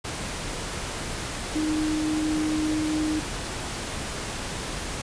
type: tone in noise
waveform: sine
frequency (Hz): 308.8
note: D#4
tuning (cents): -13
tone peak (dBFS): -23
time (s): 1.55-3.2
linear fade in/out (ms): 10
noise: pink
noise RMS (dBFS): -32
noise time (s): 0.04-5.02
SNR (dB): +6
effects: resampled to 22050 Hz